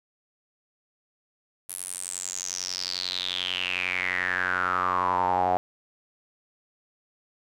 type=tone with band-pass filter sweep; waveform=sawtooth; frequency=91.2 Hz; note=F#2; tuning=24 cents flat; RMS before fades=-28 dBFS; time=1.69-5.57 s; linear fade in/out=0 ms; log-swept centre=11000 to 720 Hz; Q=7.8; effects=none